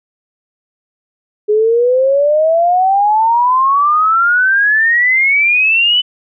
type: exponential sweep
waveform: sine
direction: up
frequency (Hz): 415.3 to 3020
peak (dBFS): -8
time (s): 1.48-6.02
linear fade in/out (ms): 20
effects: none